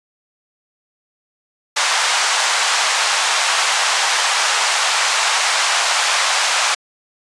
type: band-pass noise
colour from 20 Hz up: pink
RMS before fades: -17 dBFS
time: 1.76-6.75 s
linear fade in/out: 10 ms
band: 780 to 8200 Hz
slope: 24 dB/octave
effects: resampled to 24000 Hz